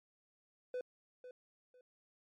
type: tone with echo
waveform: triangle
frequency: 501 Hz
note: B4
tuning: 25 cents sharp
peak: -35 dBFS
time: 0.74-0.81 s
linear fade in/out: 2 ms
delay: 500 ms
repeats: 2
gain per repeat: -12 dB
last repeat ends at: 1.81 s
effects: MP3 48 kbps